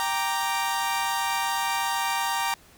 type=chord; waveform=sawtooth; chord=G minor; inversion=none; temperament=equal; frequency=784 / 932.3 / 1174.7 Hz; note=G5 / Bb5 / D6; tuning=0 / 0 / 0 cents; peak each=-26 / -23 / -28 dBFS; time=0-2.54 s; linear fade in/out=0 ms; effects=pink hiss -54 dBFS RMS until 2.77 s